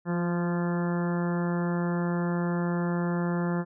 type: harmonic tone with a mistuned harmonic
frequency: 173.4 Hz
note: F3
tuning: 12 cents flat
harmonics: 1 / 2 / 3 / 4 / 5 / 6 / 7 / 8 / 9 / 10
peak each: -26 / -33 / -37 / -41 / -41 / -41 / -45 / -42 / -48 / -43 dBFS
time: 0.05-3.65 s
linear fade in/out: 50 ms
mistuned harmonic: 2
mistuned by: +17 cents
effects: none